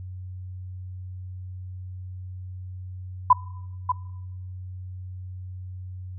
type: tone with echo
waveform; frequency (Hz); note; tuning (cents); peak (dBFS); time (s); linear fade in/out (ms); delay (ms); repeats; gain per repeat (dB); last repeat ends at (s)
sine; 1000; B5; +21; -10; 3.3-3.33; 5; 590; 1; -9; 3.92
effects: noise-tail reverb RT60 1.0 s tail -22 dB re dry + added 92 Hz sine -34 dBFS peak until 6.18 s